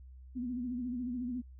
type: tone with vibrato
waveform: sine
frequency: 246.9 Hz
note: B3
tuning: in tune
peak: -34 dBFS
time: 0.35-1.42 s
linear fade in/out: 20 ms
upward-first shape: sine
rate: 14 Hz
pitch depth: 72 cents each way
effects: added 64 Hz sine -49 dBFS peak until 1.59 s